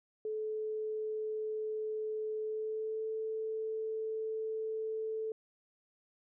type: tone with pitch glide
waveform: sine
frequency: 432.5 to 439.6 Hz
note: A4 to A4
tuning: -30 to -2 cents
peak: -34 dBFS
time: 0.25-5.32 s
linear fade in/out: 2 ms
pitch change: +28 cents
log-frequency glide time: 2.42-3.06 s
effects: none